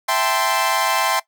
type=chord; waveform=sawtooth; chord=A minor seventh; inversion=second; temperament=equal with one note detuned; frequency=659.3 / 784 / 880 / 1041.1 Hz; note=E5 / G5 / A5 / C6; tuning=0 / 0 / 0 / -9 cents; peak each=-20 / -19 / -21 / -17 dBFS; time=0.08-1.2 s; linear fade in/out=10 ms; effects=noise-tail reverb RT60 0.1 s tail -18 dB re dry